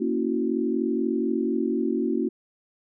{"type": "chord", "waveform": "sine", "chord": "F# dominant seventh", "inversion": "first", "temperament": "equal", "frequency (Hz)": [233.1, 277.2, 329.6, 370], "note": ["A#3", "C#4", "E4", "F#4"], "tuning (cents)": [0, 0, 0, 0], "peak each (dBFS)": [-27, -28, -28, -28], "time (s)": [0, 2.29], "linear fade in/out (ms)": 10, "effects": []}